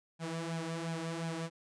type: tone with flanger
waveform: sawtooth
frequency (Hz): 164.81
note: E3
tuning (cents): 0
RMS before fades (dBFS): -38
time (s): 0.19-1.5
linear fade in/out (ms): 50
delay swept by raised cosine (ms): 1.2 to 4.4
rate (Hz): 2.8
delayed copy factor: +0.65
effects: resampled to 22050 Hz